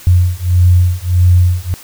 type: beating tone pair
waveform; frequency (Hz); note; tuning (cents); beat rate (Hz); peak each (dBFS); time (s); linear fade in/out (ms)
sine; 88.5 / 90.1; F2 / F#2; +23 / -45; 1.6; -10; 0.07-1.74; 0
effects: white hiss -36 dBFS RMS until 1.83 s